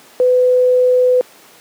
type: tone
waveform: sine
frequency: 502 Hz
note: B4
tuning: 28 cents sharp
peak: -8 dBFS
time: 0.2-1.21 s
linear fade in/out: 0 ms
effects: pink hiss -43 dBFS RMS until 1.6 s + high-pass 300 Hz 12 dB/octave